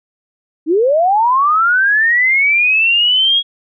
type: linear sweep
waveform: sine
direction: up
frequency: 291.2 to 3322 Hz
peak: -9 dBFS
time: 0.66-3.43 s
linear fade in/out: 50 ms
effects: none